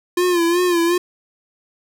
square tone with vibrato, 348.3 Hz, F4, 5 cents flat, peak -15 dBFS, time 0.17-0.98 s, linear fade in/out 5 ms, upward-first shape sine, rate 2.7 Hz, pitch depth 67 cents each way, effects none

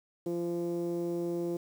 10% pulse tone with low-pass filter, 172.1 Hz, F3, 25 cents flat, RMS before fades -33 dBFS, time 0.26-1.57 s, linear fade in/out 5 ms, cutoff 390 Hz, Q 3.2, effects 9-bit

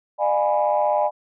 sine chord, D diminished seventh, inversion none, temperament equal with one note detuned, 602.4 / 698.5 / 830.6 / 987.8 Hz, D5 / F5 / Ab5 / Cb6, +44 / 0 / 0 / 0 cents, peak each -20 / -25 / -21 / -26 dBFS, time 0.18-1.11 s, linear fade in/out 50 ms, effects tanh soft clip ceiling -8 dBFS

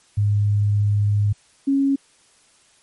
sine tone pair in turn, 103.1 / 275.2 Hz, G#2 / C#4, -12 / -12 cents, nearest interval octave + perfect fourth, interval 1700 cents, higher second, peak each -15 dBFS, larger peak neither, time 0.17-1.33 / 1.67-1.96 s, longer first, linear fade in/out 10 ms, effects white hiss -56 dBFS RMS until 2.82 s + MP3 48 kbps

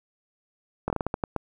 slowing click train, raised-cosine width 1 ms, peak -12 dBFS, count 9, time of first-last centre 0.88-1.363 s, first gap 21 ms, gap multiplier 1.29, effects 9-bit

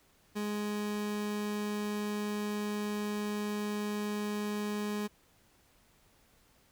30% pulse tone, 208.4 Hz, G#3, 6 cents sharp, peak -30 dBFS, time 0.35-5.08 s, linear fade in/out 20 ms, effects pink hiss -66 dBFS RMS until 6.71 s

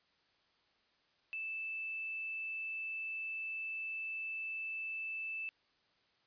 sine tone, 2637 Hz, E7, in tune, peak -38 dBFS, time 1.33-5.49 s, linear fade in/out 0 ms, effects white hiss -73 dBFS RMS until 6.26 s + resampled to 11025 Hz

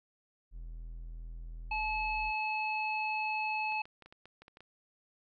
triangle tone, 41.24 Hz, E1, 2 cents sharp, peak -39 dBFS, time 0.51-2.33 s, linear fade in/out 50 ms
harmonic tone, 862 Hz, A5, 36 cents flat, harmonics 1 / 3 / 5, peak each -34 / -34 / -49 dBFS, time 1.71-3.82 s, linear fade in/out 5 ms
clicks, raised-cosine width 0.3 ms, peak -37 dBFS, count 10, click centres 3.722 / 3.855 / 4.023 / 4.06 / 4.125 / 4.256 / 4.42 / 4.481 / 4.571 / 4.606 s
effects none

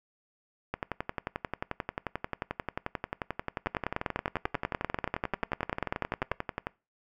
two click trains, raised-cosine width 0.5 ms, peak -16 / -13 dBFS, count 68 / 28, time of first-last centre 0.74-6.669 / 3.67-6.317 s, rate 11.3 / 10.2 Hz, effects noise-tail reverb RT60 0.3 s tail -23 dB re dry

